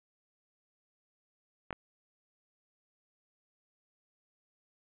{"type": "clicks", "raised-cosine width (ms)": 0.5, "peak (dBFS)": -22, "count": 2, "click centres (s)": [1.707, 1.728], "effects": ["resampled to 8000 Hz", "9-bit"]}